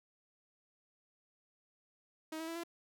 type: tone with pitch steps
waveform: sawtooth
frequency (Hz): 316.1 / 323.7 / 331.4 / 339.4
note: D#4 / E4 / E4 / F4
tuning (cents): +27 / -31 / +9 / -49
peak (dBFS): -36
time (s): 2.32-2.636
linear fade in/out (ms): 5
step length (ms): 79
effects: none